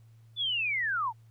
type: linear sweep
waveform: sine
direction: down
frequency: 3520 to 835 Hz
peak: -27 dBFS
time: 0.36-1.13 s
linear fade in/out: 50 ms
effects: added 113 Hz sine -53 dBFS peak until 1.3 s + pink hiss -72 dBFS RMS until 1.3 s